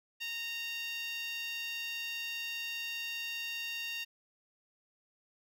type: tone with high-pass filter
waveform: 10% pulse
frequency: 925 Hz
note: A#5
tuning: 14 cents flat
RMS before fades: -39 dBFS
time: 0.2-4.05 s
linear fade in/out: 20 ms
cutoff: 2400 Hz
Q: 4.7
effects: none